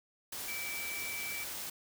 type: tone in noise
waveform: sine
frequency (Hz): 2315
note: D7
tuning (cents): -25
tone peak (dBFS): -39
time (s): 0.48-1.44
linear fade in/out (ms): 5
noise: white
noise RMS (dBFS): -41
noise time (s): 0.32-1.7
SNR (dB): -1
effects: none